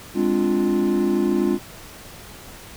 triangle chord, D half-diminished seventh, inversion second, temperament equal with one note detuned, 205.4 / 261.6 / 293.7 / 349.2 Hz, Ab3 / C4 / D4 / F4, -19 / 0 / 0 / 0 cents, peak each -21 / -23 / -22 / -19 dBFS, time 0.14-1.59 s, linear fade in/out 50 ms, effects pink hiss -41 dBFS RMS until 2.76 s

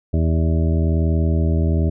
harmonic tone with a mistuned harmonic, 81.1 Hz, E2, 28 cents flat, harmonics 1 / 2 / 3 / 4 / 5 / 7 / 8, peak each -16 / -22 / -26 / -28 / -30 / -33 / -34 dBFS, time 0.13-1.9 s, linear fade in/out 10 ms, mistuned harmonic 7, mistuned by +32 cents, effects none

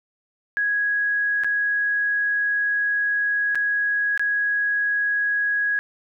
sine tone with dropouts, 1661.2 Hz, G#6, in tune, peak -19 dBFS, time 0.57-5.79 s, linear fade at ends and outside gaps 0 ms, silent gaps 1.436-1.445 / 3.548-3.555 / 4.176-4.195 s, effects none

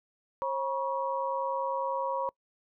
sine tone cluster, 539 / 961 / 1111 Hz, C#5 / B5 / C#6, -49 / -48 / +4 cents, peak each -32 / -31 / -37 dBFS, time 0.42-2.29 s, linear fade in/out 0 ms, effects noise-tail reverb RT60 0.1 s tail -25 dB re dry

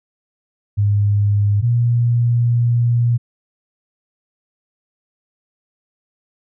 sine tone pair in turn, 102.5 / 119.14 Hz, G#2 / A#2, -22 / +38 cents, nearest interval minor third, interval 260 cents, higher second, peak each -12 dBFS, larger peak neither, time 0.77-1.62 / 1.62-3.18 s, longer second, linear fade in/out 20 ms, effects none

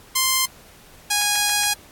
5% pulse tone pair in turn, 1046.5 / 825.5 Hz, C6 / G#5, 0 / -11 cents, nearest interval major third, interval 411 cents, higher first, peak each -5 / -6 dBFS, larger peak first, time 0.15-0.46 / 1.1-1.74 s, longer second, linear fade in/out 10 ms, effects pink hiss -48 dBFS RMS until 1.91 s + AAC 64 kbps

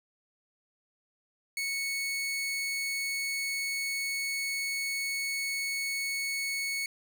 sawtooth tone, 2211 Hz, C#7, 5 cents flat, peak -27 dBFS, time 1.57-6.86 s, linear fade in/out 2 ms, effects none

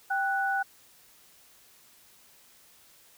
sine tone pair together, 784 / 1480 Hz, G5 / F#6, 0 / 0 cents, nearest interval major seventh, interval 1100 cents, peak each -28 dBFS, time 0.1-0.63 s, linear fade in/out 10 ms, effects white hiss -58 dBFS RMS until 3.17 s

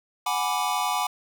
square chord, G# half-diminished seventh, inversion third, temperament equal, 740 / 830.6 / 987.8 / 1174.7 Hz, F#5 / G#5 / B5 / D6, 0 / 0 / 0 / 0 cents, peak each -30 dBFS, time 0.26-1.07 s, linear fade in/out 5 ms, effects none

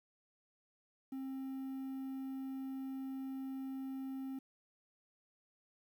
triangle tone with quantisation, 266.2 Hz, C4, 30 cents sharp, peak -38 dBFS, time 1.12-4.39 s, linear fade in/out 5 ms, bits 11, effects none

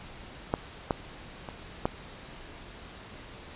clicks, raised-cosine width 1 ms, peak -11 / -11 / -23 / -11 dBFS, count 4, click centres 0.539 / 0.908 / 1.488 / 1.855 s, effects pink hiss -46 dBFS RMS until 3.55 s + resampled to 8000 Hz

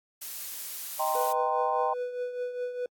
blue noise, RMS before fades -37 dBFS, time 0.21-1.33 s, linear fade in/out 10 ms
sine chord, C minor seventh, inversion first, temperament equal, 622.3 / 784 / 932.3 / 1046.5 Hz, Eb5 / G5 / Bb5 / C6, 0 / 0 / 0 / 0 cents, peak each -32 / -29 / -32 / -31 dBFS, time 0.99-1.94 s, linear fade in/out 10 ms
triangle tone with tremolo, 493.9 Hz, B4, in tune, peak -26 dBFS, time 1.15-2.86 s, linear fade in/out 2 ms, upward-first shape triangle, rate 4.9 Hz, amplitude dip 65%
effects AAC 64 kbps

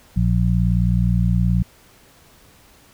harmonic tone, 59 Hz, A#1, 22 cents sharp, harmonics 1 / 2 / 3, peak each -19 / -19 / -19 dBFS, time 0.16-1.63 s, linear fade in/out 10 ms, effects pink hiss -51 dBFS RMS until 2.93 s

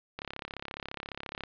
click train, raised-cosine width 0.3 ms, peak -21 dBFS, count 44, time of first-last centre 0.19-1.436 s, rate 34.5 Hz, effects resampled to 11025 Hz + 9-bit

